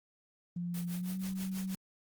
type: tone with pitch glide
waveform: sine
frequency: 174.61 to 189.32 Hz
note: F3 to F#3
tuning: 0 to +40 cents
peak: -34 dBFS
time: 0.56-1.75 s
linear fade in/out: 5 ms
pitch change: +140 cents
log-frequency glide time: 0.89-1.21 s
type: noise with tremolo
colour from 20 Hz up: white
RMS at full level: -44 dBFS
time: 0.74-1.75 s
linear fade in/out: 2 ms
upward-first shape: triangle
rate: 6.2 Hz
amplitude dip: 100%
effects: Opus 32 kbps